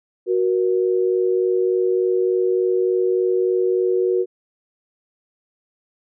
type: tone pair together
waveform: sine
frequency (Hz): 370 / 473.4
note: F#4 / A#4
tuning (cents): 0 / +27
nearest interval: major third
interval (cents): 427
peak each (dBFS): -17 / -21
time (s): 0.26-4.26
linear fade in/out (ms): 50
effects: none